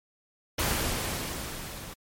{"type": "noise with level ramp", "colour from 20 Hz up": "pink", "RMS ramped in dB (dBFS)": [-26, -42], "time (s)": [0.58, 1.94], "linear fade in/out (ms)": 10, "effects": ["MP3 64 kbps"]}